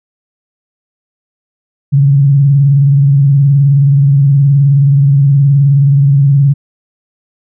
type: tone with vibrato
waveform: sine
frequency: 139.8 Hz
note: C#3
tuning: 15 cents sharp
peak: -4 dBFS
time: 1.92-6.54 s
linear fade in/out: 20 ms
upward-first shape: sine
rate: 19 Hz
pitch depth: 69 cents each way
effects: none